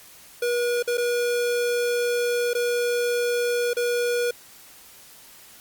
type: tone with dropouts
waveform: square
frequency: 481.8 Hz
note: B4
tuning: 43 cents flat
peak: -22 dBFS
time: 0.42-4.31 s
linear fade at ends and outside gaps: 5 ms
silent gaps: 0.826-0.875 / 0.973-0.979 / 2.534-2.549 / 3.734-3.767 s
effects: white hiss -48 dBFS RMS until 5.6 s + Opus 48 kbps